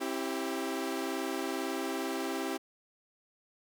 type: chord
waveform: sawtooth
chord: C major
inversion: none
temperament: equal with one note detuned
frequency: 267.9 / 329.6 / 392 Hz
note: C4 / E4 / G4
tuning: +41 / 0 / 0 cents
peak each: -33 dBFS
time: 0-2.58 s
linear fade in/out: 20 ms
effects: none

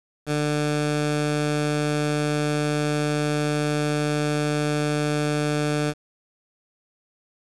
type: tone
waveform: 15% pulse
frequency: 148.9 Hz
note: D3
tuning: 24 cents sharp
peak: -15 dBFS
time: 0.26-5.94 s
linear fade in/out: 50 ms
effects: resampled to 24000 Hz + 7-bit

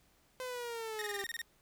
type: linear sweep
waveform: sawtooth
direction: down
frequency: 514 to 392 Hz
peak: -35 dBFS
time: 0.4-1.24 s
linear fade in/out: 0 ms
type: tone bursts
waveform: sawtooth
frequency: 1849 Hz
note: A#6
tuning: 15 cents flat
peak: -34 dBFS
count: 9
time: 0.99-1.416 s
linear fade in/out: 0 ms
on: 26 ms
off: 24 ms
effects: pink hiss -69 dBFS RMS until 1.61 s

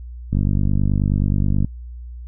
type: click train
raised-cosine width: 5 ms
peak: -7 dBFS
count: 66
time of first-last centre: 0.33-1.646 s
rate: 49.4 Hz
effects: noise-tail reverb RT60 0.1 s tail -26 dB re dry + added 60 Hz sine -31 dBFS peak until 2.27 s

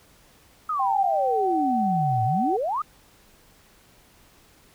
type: exponential two-way sweep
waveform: sine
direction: down then up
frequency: 1300 to 108.8 to 1300 Hz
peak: -23 dBFS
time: 0.69-2.82 s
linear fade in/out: 5 ms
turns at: 2.24 s
type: tone with pitch glide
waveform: sine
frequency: 784 to 757.7 Hz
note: G5 to F#5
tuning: 0 to +41 cents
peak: -22 dBFS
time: 0.79-2.57 s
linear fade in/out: 10 ms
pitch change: -59 cents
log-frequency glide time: 1.13-1.51 s
effects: pink hiss -56 dBFS RMS until 4.74 s

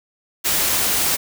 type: noise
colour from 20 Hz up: white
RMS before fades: -19 dBFS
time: 0.44-1.17 s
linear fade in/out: 20 ms
effects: none

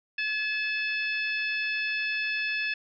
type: harmonic tone with a mistuned harmonic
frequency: 867 Hz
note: A5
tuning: 26 cents flat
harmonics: 2 / 3 / 4 / 5 / 6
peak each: -31 / -29 / -40 / -42 / -43 dBFS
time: 0.18-2.74 s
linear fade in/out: 5 ms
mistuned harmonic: 2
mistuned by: -25 cents
effects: none

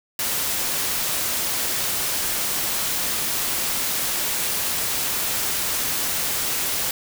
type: noise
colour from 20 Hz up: white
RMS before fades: -24 dBFS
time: 0.19-6.91 s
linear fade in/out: 2 ms
effects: none

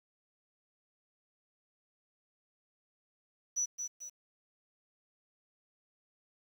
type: tone with echo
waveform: sine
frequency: 5920 Hz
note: F#8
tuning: in tune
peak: -28 dBFS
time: 3.56-3.66 s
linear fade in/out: 20 ms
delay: 220 ms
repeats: 2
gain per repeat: -7 dB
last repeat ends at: 4.1 s
effects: tanh soft clip ceiling -26 dBFS + 10-bit

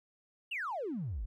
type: exponential sweep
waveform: triangle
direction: down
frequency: 2967 to 41.6 Hz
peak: -31 dBFS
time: 0.51-1.26 s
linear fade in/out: 10 ms
effects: tanh soft clip ceiling -32 dBFS

